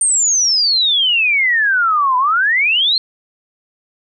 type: exponential two-way sweep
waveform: sine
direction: down then up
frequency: 8900 to 987.8 to 4285 Hz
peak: -11 dBFS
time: 0.01-2.98 s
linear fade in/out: 2 ms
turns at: 2.17 s
effects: none